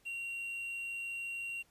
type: tone with quantisation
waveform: triangle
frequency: 2753 Hz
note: F7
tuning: 25 cents flat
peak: -36 dBFS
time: 0.05-1.63 s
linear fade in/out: 20 ms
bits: 10
effects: pink hiss -69 dBFS RMS until 1.7 s + resampled to 32000 Hz